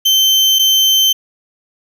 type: tone pair in turn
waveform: 35% pulse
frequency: 3100 / 3100 Hz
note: G7 / G7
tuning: -20 / -20 cents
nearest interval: unison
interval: 0 cents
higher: neither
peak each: -7 dBFS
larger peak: neither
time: 0.05-0.59 / 0.59-1.13 s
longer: neither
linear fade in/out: 10 ms
effects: none